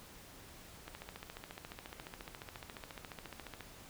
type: click train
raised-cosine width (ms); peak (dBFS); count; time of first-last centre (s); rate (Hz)
0.3; -29; 40; 0.88-3.607; 14.3
effects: pink hiss -55 dBFS RMS until 3.89 s